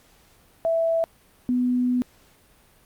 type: tone pair in turn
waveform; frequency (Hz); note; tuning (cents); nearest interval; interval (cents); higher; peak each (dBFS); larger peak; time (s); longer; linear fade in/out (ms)
sine; 659.3 / 248.4; E5 / B3; 0 / +10; octave + perfect fourth; 1690; first; -19; neither; 0.65-1.04 / 1.49-2.02; second; 0
effects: pink hiss -57 dBFS RMS until 2.85 s + Opus 48 kbps